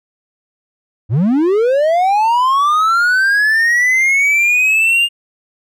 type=linear sweep; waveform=triangle; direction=up; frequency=94.9 to 2832 Hz; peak=-8 dBFS; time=1.09-5.09 s; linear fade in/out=50 ms; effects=none